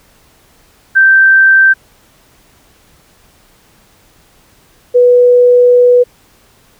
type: tone pair in turn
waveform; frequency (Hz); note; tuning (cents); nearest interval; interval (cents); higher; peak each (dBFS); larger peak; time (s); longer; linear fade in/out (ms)
sine; 1562 / 491.1; G6 / B4; -7 / -10; octave + minor sixth; 2003; first; -3; neither; 0.95-1.74 / 4.94-6.04; second; 20
effects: pink hiss -48 dBFS RMS until 6.79 s